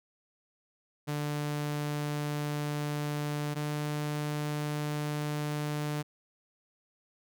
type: tone pair in turn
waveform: sawtooth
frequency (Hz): 147.7 / 148.9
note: D3 / D3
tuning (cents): +10 / +24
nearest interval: unison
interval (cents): 14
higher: second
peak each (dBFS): -27 / -27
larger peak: neither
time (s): 1.07-3.55 / 3.55-6.03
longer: neither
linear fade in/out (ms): 20
effects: none